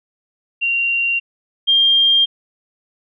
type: tone pair in turn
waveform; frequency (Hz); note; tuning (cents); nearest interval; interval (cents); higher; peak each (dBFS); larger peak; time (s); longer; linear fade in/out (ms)
sine; 2762 / 3202; F7 / G7; -20 / +36; minor third; 256; second; -15 / -10; second; 0.61-1.2 / 1.67-2.26; neither; 20
effects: none